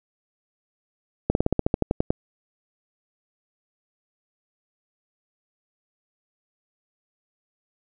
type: slowing click train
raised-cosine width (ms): 2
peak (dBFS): -6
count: 12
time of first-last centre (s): 1.3-2.105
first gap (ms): 51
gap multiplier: 1.07
effects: none